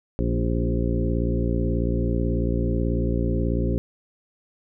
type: harmonic tone with a mistuned harmonic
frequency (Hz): 58.27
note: A#1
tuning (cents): 0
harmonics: 1 / 2 / 3 / 4 / 5 / 6 / 7 / 9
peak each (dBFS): -24 / -27 / -29 / -30 / -31 / -32 / -32 / -34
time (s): 0.19-3.78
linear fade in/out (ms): 0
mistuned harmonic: 5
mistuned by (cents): -18
effects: none

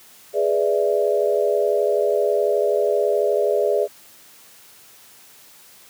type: chord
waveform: sine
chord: E dominant seventh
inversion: first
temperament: equal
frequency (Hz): 415.3 / 493.9 / 587.3 / 659.3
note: G#4 / B4 / D5 / E5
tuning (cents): 0 / 0 / 0 / 0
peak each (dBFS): -20 / -24 / -21 / -25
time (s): 0.33-3.88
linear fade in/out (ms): 50
effects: white hiss -48 dBFS RMS until 5.89 s + high-pass 100 Hz 12 dB/octave

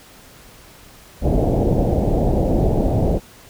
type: low-pass noise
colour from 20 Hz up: pink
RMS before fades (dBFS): -17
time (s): 1.21-3.2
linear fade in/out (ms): 50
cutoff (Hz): 740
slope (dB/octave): 48
effects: pink hiss -45 dBFS RMS until 3.49 s

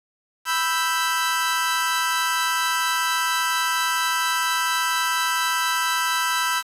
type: chord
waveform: sawtooth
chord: E minor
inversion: second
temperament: equal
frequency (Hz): 987.8 / 1318.5 / 1568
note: B5 / E6 / G6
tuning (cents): 0 / 0 / 0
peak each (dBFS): -21 / -21 / -22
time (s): 0.45-6.63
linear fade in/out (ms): 50
effects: resampled to 32000 Hz + 7-bit

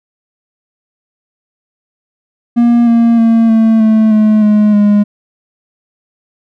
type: tone with pitch steps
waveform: triangle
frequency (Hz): 236.9 / 232.3 / 227.8 / 223.3 / 219 / 214.7 / 210.6 / 206.5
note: A#3 / A#3 / A#3 / A3 / A3 / A3 / G#3 / G#3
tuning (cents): +28 / -6 / -40 / +26 / -8 / -42 / +24 / -10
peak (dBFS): -3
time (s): 2.56-5.04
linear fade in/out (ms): 20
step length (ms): 310
effects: none

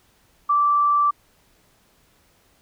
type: tone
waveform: sine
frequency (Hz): 1167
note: D6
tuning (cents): -11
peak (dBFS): -15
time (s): 0.49-1.11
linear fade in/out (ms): 10
effects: pink hiss -60 dBFS RMS until 2.61 s

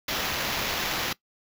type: noise with sample-and-hold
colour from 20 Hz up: white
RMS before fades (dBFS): -29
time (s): 0.08-1.13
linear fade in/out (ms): 5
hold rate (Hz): 8820
effects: noise-tail reverb RT60 0.1 s tail -20 dB re dry

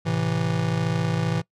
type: chord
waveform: square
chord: A minor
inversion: none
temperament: just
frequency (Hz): 110 / 132 / 165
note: A2 / C3 / E3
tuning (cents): 0 / +16 / +2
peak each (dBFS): -28 / -29 / -25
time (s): 0.05-1.42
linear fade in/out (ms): 20
effects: noise-tail reverb RT60 0.1 s tail -22 dB re dry + low-pass 6000 Hz 12 dB/octave

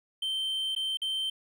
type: tone with dropouts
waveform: triangle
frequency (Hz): 3115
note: G7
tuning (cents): -12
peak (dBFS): -27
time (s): 0.22-1.3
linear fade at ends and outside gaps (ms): 5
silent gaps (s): 0.751-0.762 / 0.972-1.017
effects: none

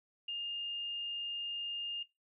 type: tone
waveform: sine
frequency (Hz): 2821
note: F7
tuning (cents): +17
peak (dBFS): -36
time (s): 0.28-2.03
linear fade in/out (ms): 5
effects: noise-tail reverb RT60 0.2 s tail -18 dB re dry

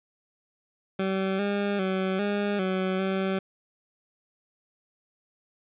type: tone with pitch steps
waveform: 20% pulse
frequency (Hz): 191.6 / 202.3 / 189 / 204.1 / 187.6 / 191.3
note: G3 / G#3 / F#3 / G#3 / F#3 / G3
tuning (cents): -39 / -45 / +37 / -30 / +24 / -42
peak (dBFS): -20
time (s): 0.99-3.39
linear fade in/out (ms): 5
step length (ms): 400
effects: resampled to 8000 Hz + 10-bit

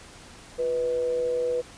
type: tone with amplitude modulation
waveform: sine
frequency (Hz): 492.7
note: B4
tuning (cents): -4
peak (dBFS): -21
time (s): 0.58-1.62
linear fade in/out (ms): 20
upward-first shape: sine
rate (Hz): 139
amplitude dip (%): 45
effects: pink hiss -47 dBFS RMS until 1.77 s + resampled to 22050 Hz

